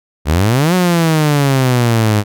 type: exponential two-way sweep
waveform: sawtooth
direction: up then down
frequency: 69.3 to 185 to 102.1 Hz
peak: -6 dBFS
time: 0.25-2.24 s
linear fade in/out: 50 ms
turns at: 0.74 s
effects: none